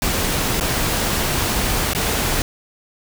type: noise with dropouts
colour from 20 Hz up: pink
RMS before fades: -20 dBFS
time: 0.02-2.42 s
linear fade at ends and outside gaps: 1 ms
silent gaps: 0.599-0.609 / 1.934-1.949 s
effects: none